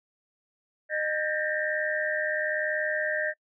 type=tone cluster; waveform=sine; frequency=613 / 1593 / 1809 / 1890 Hz; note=D#5 / G6 / A6 / A#6; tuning=-26 / +27 / +48 / +23 cents; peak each=-30 / -32 / -31 / -35 dBFS; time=0.89-3.34 s; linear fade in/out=50 ms; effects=noise-tail reverb RT60 0.1 s tail -25 dB re dry